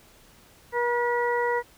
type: harmonic tone with a mistuned harmonic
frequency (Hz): 479.9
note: B4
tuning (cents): -50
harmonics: 1 / 2 / 3 / 4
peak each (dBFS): -25 / -27 / -35 / -30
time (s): 0.72-1.63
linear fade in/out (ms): 50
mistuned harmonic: 4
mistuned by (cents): +17
effects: pink hiss -55 dBFS RMS until 1.77 s